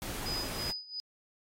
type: noise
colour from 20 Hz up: pink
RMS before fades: -39 dBFS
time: 0.02-0.71 s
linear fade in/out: 0 ms
type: tone with tremolo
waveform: sine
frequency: 4978 Hz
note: D#8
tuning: in tune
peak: -33 dBFS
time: 0.26-1 s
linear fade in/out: 0 ms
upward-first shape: sine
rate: 2.9 Hz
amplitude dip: 85%
effects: AAC 48 kbps